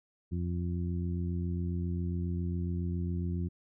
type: harmonic tone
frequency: 87.31 Hz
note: F2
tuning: in tune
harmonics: 1 / 2 / 3 / 4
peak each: -32 / -35 / -43 / -44 dBFS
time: 0.31-3.49 s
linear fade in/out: 20 ms
effects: none